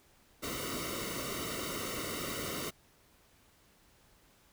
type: noise with comb filter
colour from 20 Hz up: pink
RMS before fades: -38 dBFS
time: 0.42-2.71 s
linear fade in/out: 20 ms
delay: 1.2 ms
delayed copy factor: -0.85
effects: pink hiss -65 dBFS RMS until 4.52 s